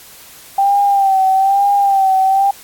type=tone with vibrato; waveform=sine; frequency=784 Hz; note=G5; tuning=in tune; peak=-9 dBFS; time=0.58-2.51 s; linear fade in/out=5 ms; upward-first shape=sine; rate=1.1 Hz; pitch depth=50 cents each way; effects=white hiss -39 dBFS RMS until 2.63 s + AAC 64 kbps